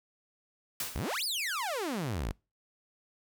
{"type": "noise with exponential decay", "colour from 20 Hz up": "white", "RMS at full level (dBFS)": -32, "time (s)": [0.8, 1.19], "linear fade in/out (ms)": 2, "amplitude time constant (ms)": 83}
{"type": "exponential two-way sweep", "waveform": "sawtooth", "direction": "up then down", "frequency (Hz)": [43.71, 5274, 43.71], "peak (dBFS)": -28, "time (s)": [0.95, 2.32], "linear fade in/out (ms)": 10, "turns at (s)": 1.24}
{"effects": ["noise-tail reverb RT60 0.3 s tail -26 dB re dry"]}